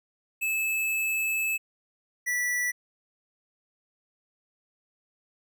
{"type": "tone pair in turn", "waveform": "square", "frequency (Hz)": [2609, 1959.7], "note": ["E7", "B6"], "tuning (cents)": [-18, -14], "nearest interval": "perfect fourth", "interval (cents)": 496, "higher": "first", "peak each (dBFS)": -26, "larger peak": "neither", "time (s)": [[0.41, 1.58], [2.26, 2.72]], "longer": "first", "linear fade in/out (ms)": 20, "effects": []}